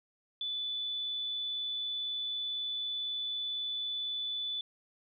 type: tone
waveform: sine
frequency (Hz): 3482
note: A7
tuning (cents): -19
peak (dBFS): -33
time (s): 0.41-4.61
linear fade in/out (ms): 2
effects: none